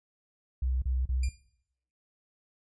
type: tone bursts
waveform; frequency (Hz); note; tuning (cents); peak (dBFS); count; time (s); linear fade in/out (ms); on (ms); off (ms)
sine; 63.8; C2; -43; -26; 3; 0.62-1.29; 5; 200; 35
type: tone with exponential decay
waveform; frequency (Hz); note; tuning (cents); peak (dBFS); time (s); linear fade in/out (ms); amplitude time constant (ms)
15% pulse; 2400; D7; +37; -31; 1.23-1.41; 5; 38
effects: noise-tail reverb RT60 0.7 s tail -18 dB re dry + resampled to 22050 Hz